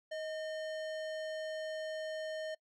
sine tone with sample-and-hold, 628 Hz, D#5, 16 cents sharp, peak -37 dBFS, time 0.11-2.55 s, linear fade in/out 10 ms, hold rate 2450 Hz, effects noise-tail reverb RT60 0.1 s tail -24 dB re dry + low-pass 5000 Hz 12 dB/octave

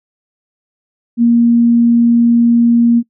sine tone, 235.2 Hz, A#3, 16 cents sharp, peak -6 dBFS, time 1.17-3.03 s, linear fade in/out 50 ms, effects noise-tail reverb RT60 0.1 s tail -23 dB re dry

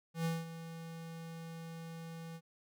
square tone with ADSR envelope, 164.81 Hz, E3, in tune, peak -32 dBFS, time 0.14-2.41 s, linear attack 110 ms, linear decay 200 ms, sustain -13 dB, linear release 55 ms, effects none

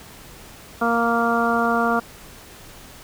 harmonic tone, 233.1 Hz, A#3, in tune, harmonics 1 / 2 / 3 / 4 / 5 / 6, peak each -23 / -25 / -23 / -28 / -24 / -24 dBFS, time 0.81-2 s, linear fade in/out 10 ms, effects pink hiss -43 dBFS RMS until 3.03 s

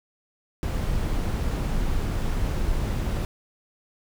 brown noise, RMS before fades -25 dBFS, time 0.63-3.25 s, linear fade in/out 0 ms, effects none

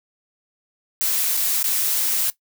blue noise with dropouts, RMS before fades -21 dBFS, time 1.01-2.3 s, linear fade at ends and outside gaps 0 ms, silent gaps 1.368-1.372 / 1.628-1.642 s, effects noise-tail reverb RT60 0.1 s tail -17 dB re dry

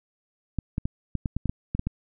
clicks, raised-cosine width 5 ms, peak -14 dBFS, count 11, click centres 0.587 / 0.781 / 0.855 / 1.153 / 1.258 / 1.366 / 1.457 / 1.495 / 1.75 / 1.794 / 1.87 s, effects none

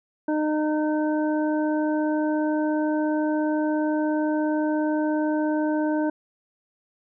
harmonic tone, 305.7 Hz, D#4, 30 cents flat, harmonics 1 / 2 / 3 / 5, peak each -22 / -28 / -32 / -36 dBFS, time 0.28-6.1 s, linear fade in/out 5 ms, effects none

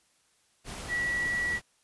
sine tone in noise, 1940 Hz, B6, 31 cents flat, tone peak -27 dBFS, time 0.88-1.6 s, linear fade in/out 50 ms, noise pink, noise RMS -40 dBFS, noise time 0.64-1.62 s, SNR +10 dB, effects white hiss -68 dBFS RMS until 1.83 s + resampled to 24000 Hz

